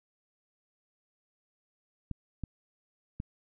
clicks, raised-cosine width 5 ms, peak -23 dBFS, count 3, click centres 2.113 / 2.437 / 3.201 s, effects none

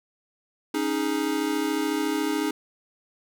square chord, C# suspended second, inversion none, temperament equal, 277.2 / 311.1 / 415.3 Hz, C#4 / D#4 / G#4, 0 / 0 / 0 cents, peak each -30 / -27 / -31 dBFS, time 0.74-2.51 s, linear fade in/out 5 ms, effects none

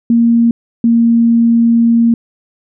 sine tone pair in turn, 233.1 / 232.2 Hz, A#3 / A#3, 0 / -7 cents, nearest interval unison, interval 7 cents, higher first, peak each -6 dBFS, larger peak neither, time 0.1-0.51 / 0.84-2.14 s, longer second, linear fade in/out 2 ms, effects none

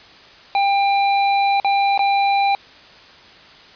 square tone with dropouts, 796 Hz, G5, 26 cents sharp, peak -15 dBFS, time 0.55-2.55 s, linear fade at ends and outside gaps 1 ms, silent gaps 1.6-1.646 / 1.977-1.992 s, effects white hiss -44 dBFS RMS until 3.75 s + resampled to 11025 Hz

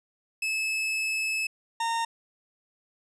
40% pulse tone pair in turn, 2600 / 919.2 Hz, E7 / A#5, -24 / -25 cents, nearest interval octave + tritone, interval 1801 cents, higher first, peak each -25 dBFS, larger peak neither, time 0.42-1.47 / 1.8-2.05 s, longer first, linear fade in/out 5 ms, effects resampled to 22050 Hz + 11-bit

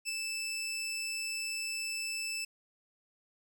20% pulse tone with ADSR envelope, 2637 Hz, E7, in tune, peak -26 dBFS, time 0.05-2.45 s, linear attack 41 ms, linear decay 4 ms, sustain -4 dB, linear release 8 ms, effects none

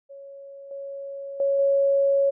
sine tone with level steps, 554.4 Hz, C#5, in tune, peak -39 / -32 / -19 / -17 dBFS, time 0.09-2.31 s, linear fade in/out 20 ms, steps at 0.71 / 1.4 / 1.59 s, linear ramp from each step 2 ms, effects none

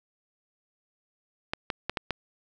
clicks, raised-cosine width 0.3 ms, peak -12 dBFS, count 5, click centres 1.535 / 1.702 / 1.896 / 1.972 / 2.107 s, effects none

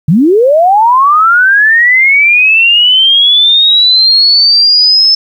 sine linear sweep, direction up, 135.9 to 5274 Hz, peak -3 dBFS, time 0.08-5.15 s, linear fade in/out 5 ms, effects 7-bit

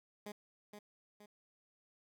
15% pulse tone with echo, 207.7 Hz, G#3, in tune, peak -38 dBFS, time 0.26-0.32 s, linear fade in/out 5 ms, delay 470 ms, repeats 2, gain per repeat -6 dB, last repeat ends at 1.26 s, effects none

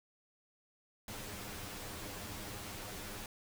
pink noise with comb filter, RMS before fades -45 dBFS, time 1.08-3.26 s, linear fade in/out 2 ms, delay 9.8 ms, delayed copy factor +0.65, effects none

